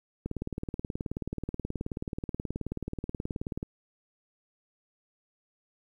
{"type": "click train", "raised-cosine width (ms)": 3, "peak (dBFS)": -20, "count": 64, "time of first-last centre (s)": [0.26, 3.629], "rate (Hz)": 18.7, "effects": ["10-bit"]}